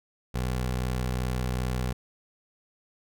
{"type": "tone", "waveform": "20% pulse", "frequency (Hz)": 62.6, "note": "B1", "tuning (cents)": 24, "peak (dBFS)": -22, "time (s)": [0.34, 1.93], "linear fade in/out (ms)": 10, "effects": []}